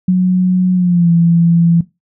sine tone with pitch glide, 183.2 to 168.97 Hz, F#3 to E3, -17 to +43 cents, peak -7 dBFS, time 0.08-1.81 s, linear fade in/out 5 ms, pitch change -140 cents, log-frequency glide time 0.74-1.1 s, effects noise-tail reverb RT60 0.2 s tail -17 dB re dry

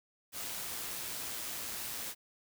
white noise with amplitude modulation, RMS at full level -39 dBFS, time 0.32-2.15 s, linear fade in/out 50 ms, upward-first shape sine, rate 115 Hz, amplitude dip 25%, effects none

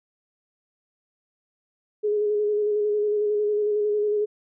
sine tone with vibrato, 418.5 Hz, G#4, 13 cents sharp, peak -20 dBFS, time 2.03-4.26 s, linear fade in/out 20 ms, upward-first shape square, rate 11 Hz, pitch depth 20 cents each way, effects none

